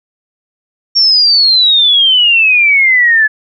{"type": "exponential sweep", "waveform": "sine", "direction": "down", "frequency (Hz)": [5550, 1707], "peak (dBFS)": -5, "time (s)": [0.95, 3.28], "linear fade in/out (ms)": 20, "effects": []}